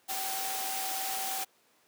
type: tone in noise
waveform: sine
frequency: 770 Hz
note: G5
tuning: 31 cents flat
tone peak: -37 dBFS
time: 0.08-1.45 s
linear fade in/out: 20 ms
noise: white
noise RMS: -35 dBFS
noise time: 0.08-1.45 s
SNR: -5 dB
effects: pink hiss -66 dBFS RMS until 1.87 s + high-pass 300 Hz 12 dB/octave